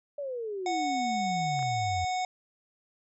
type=exponential sweep; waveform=sine; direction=down; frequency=588 to 85.5 Hz; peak=-32 dBFS; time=0.18-2.05 s; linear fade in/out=5 ms
type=harmonic tone; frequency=737 Hz; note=F#5; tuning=7 cents flat; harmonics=1 / 3 / 5 / 7 / 9 / 10; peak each=-28 / -38 / -42 / -45 / -47 / -48 dBFS; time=0.66-2.25 s; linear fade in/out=2 ms
type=clicks; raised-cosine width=0.5 ms; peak=-31 dBFS; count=2; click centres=1.592 / 1.627 s
effects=none